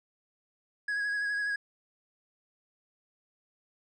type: tone with vibrato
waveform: triangle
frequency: 1661.2 Hz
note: G#6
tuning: in tune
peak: -27 dBFS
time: 0.88-1.56 s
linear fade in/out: 5 ms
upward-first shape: sine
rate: 12 Hz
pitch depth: 25 cents each way
effects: resampled to 22050 Hz